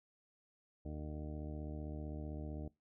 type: harmonic tone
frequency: 75.6 Hz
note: D#2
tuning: 49 cents flat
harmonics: 1 / 2 / 3 / 4 / 5 / 6 / 8 / 9 / 10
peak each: -44 / -48 / -51 / -49 / -57 / -55 / -55 / -64 / -64 dBFS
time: 0.85-2.68 s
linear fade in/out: 5 ms
effects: noise-tail reverb RT60 0.2 s tail -21 dB re dry